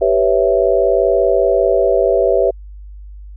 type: chord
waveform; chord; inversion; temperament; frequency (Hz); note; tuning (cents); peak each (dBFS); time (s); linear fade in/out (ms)
sine; C# half-diminished seventh; second; equal; 392 / 493.9 / 554.4 / 659.3; G4 / B4 / C#5 / E5; 0 / 0 / 0 / 0; -16; 0.01-2.51; 10
effects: added 50 Hz sine -31 dBFS peak until 3.36 s